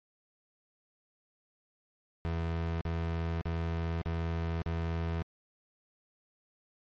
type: tone bursts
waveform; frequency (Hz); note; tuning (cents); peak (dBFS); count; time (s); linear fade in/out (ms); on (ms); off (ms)
30% pulse; 83; E2; +12; -28; 5; 2.25-5.222; 0; 560; 43
effects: low-pass 3000 Hz 12 dB/octave + MP3 48 kbps